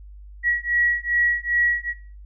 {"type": "beating tone pair", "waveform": "sine", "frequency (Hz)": [1918, 1920.5], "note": ["A#6", "B6"], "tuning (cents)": [49, -49], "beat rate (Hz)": 2.5, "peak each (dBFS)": -21, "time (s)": [0.43, 1.94], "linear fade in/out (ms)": 50, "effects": ["noise-tail reverb RT60 0.4 s tail -19 dB re dry", "added 50 Hz sine -39 dBFS peak until 2.25 s"]}